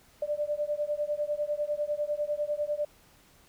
sine beating tone pair, 587.3 / 597.3 Hz, D5 / D5, 0 / +29 cents, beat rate 10 Hz, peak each -31 dBFS, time 0.22-2.85 s, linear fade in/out 5 ms, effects pink hiss -60 dBFS RMS until 3.48 s

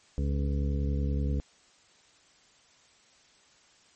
harmonic tone, 70.5 Hz, C#2, 30 cents sharp, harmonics 1 / 2 / 3 / 4 / 6 / 7, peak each -27 / -33 / -37 / -39 / -43 / -44 dBFS, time 0.18-1.4 s, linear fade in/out 0 ms, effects white hiss -61 dBFS RMS until 3.95 s + MP3 32 kbps

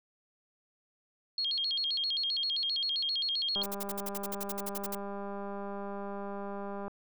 sine tone with vibrato, 3729 Hz, A#7, in tune, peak -29 dBFS, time 1.38-3.63 s, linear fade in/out 2 ms, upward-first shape square, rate 7.6 Hz, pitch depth 250 cents each way
click train, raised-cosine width 1 ms, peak -27 dBFS, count 665, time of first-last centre 3.56-6.88 s, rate 200 Hz
blue noise bursts, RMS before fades -37 dBFS, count 16, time 3.63-4.951 s, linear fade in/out 5 ms, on 31 ms, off 55 ms
effects none

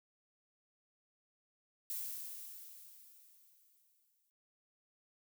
violet noise with exponential decay, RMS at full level -40 dBFS, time 1.9-4.3 s, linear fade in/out 0 ms, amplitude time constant 520 ms, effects noise-tail reverb RT60 0.3 s tail -26 dB re dry

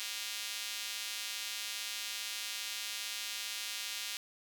square tone with high-pass filter, 108.8 Hz, A2, 19 cents flat, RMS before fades -40 dBFS, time 0-4.17 s, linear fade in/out 0 ms, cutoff 3200 Hz, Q 1.2, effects none

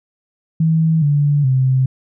sine tone with pitch steps, 161.1 / 145.19 / 130.85 Hz, E3 / D3 / C3, -39 / -19 / 0 cents, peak -11 dBFS, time 0.6-1.86 s, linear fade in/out 5 ms, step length 420 ms, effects none

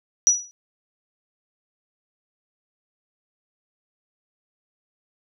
sine tone with exponential decay, 5860 Hz, F#8, 18 cents flat, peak -9 dBFS, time 0.27-0.51 s, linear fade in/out 0 ms, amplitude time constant 51 ms, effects none

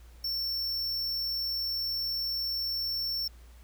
square tone, 5420 Hz, E8, 47 cents sharp, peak -30 dBFS, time 0.24-3.28 s, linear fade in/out 5 ms, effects added 59 Hz sine -49 dBFS peak until 3.63 s + pink hiss -61 dBFS RMS until 3.63 s

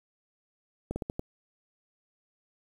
slowing click train, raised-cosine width 2 ms, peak -19 dBFS, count 5, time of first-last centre 0.91-1.194 s, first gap 50 ms, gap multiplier 1.24, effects 8-bit

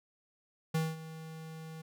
square tone with ADSR envelope, 160 Hz, D#3, 49 cents sharp, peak -28 dBFS, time 0.74-1.82 s, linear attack 9 ms, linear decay 210 ms, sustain -16 dB, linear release 10 ms, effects none

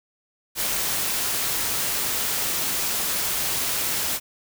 white noise, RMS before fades -25 dBFS, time 0.55-4.2 s, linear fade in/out 50 ms, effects none

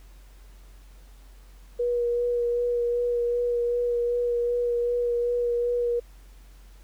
sine tone with vibrato, 480.3 Hz, B4, 48 cents flat, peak -22 dBFS, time 1.79-6 s, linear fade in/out 10 ms, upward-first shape sine, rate 2.6 Hz, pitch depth 15 cents each way, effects added 46 Hz sine -46 dBFS peak until 6.83 s + pink hiss -59 dBFS RMS until 6.83 s

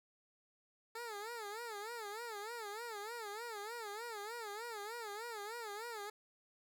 15% pulse tone with vibrato, 440 Hz, A4, in tune, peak -37 dBFS, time 0.95-6.1 s, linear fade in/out 5 ms, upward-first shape sine, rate 3.3 Hz, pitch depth 150 cents each way, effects none

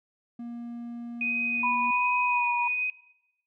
triangle tone, 236.7 Hz, A#3, 27 cents sharp, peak -33 dBFS, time 0.39-1.91 s, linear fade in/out 5 ms
sine tone with vibrato, 2489 Hz, D#7, in tune, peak -26 dBFS, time 1.21-2.9 s, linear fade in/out 2 ms, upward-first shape sine, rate 1.3 Hz, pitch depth 15 cents each way
sine tone with pitch glide, 987.8 to 962.5 Hz, B5 to B5, 0 to -45 cents, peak -25 dBFS, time 1.63-2.68 s, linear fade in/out 5 ms, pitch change -45 cents, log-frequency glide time 2.25-2.46 s
effects noise-tail reverb RT60 0.8 s tail -18 dB re dry

